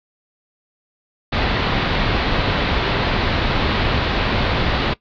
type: low-pass noise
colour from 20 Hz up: pink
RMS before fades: -19 dBFS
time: 1.32-4.94 s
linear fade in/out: 10 ms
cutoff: 4300 Hz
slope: 48 dB/octave
effects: noise-tail reverb RT60 0.1 s tail -18 dB re dry